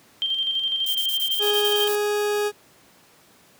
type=tone with tremolo; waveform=sine; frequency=3158 Hz; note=G7; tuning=12 cents sharp; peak=-20 dBFS; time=0.22-1.88 s; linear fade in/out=0 ms; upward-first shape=square; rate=12 Hz; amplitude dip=40%
type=noise bursts; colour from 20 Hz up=violet; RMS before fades=-30 dBFS; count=10; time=0.86-1.957 s; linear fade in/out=5 ms; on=89 ms; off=23 ms
type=tone; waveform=40% pulse; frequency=415.3 Hz; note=G#4; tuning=in tune; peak=-20 dBFS; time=1.39-2.52 s; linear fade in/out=50 ms
effects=pink hiss -54 dBFS RMS until 3.59 s + high-pass 150 Hz 12 dB/octave